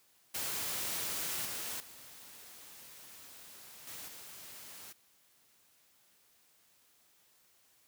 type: noise with level steps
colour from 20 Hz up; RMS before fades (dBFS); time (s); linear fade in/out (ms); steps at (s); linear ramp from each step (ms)
white; -37 / -40 / -53 / -46 / -50; 0.34-4.93; 10; 1.45 / 1.8 / 3.87 / 4.08; 2
effects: white hiss -68 dBFS RMS until 7.87 s + high-pass 60 Hz 12 dB/octave